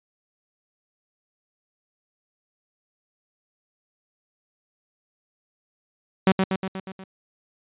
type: tone with echo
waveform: sawtooth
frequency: 190 Hz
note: F#3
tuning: 46 cents sharp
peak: -10 dBFS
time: 6.27-6.32 s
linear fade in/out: 2 ms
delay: 120 ms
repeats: 6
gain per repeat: -4 dB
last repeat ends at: 7.04 s
effects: resampled to 8000 Hz